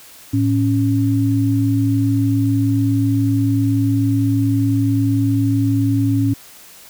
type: tone pair together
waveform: sine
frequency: 110.01 / 277.2 Hz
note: A2 / C#4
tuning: 0 / 0 cents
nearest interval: octave + major third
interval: 1600 cents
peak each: -16 dBFS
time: 0.33-6.34 s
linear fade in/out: 10 ms
effects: white hiss -42 dBFS RMS until 6.89 s